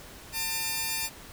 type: tone pair together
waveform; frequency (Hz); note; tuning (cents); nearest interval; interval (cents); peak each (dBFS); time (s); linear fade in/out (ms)
5% pulse; 899 / 2400; A5 / D7; +37 / +37; octave + perfect fourth; 1700; -21; 0.32-1.1; 50
effects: pink hiss -47 dBFS RMS until 1.32 s